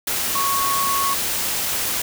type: tone in noise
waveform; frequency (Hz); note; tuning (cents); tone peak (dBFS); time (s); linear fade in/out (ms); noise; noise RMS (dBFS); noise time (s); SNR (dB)
sine; 1106; C#6; -4; -20; 0.35-1.14; 5; white; -23; 0.07-2.02; 0
effects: none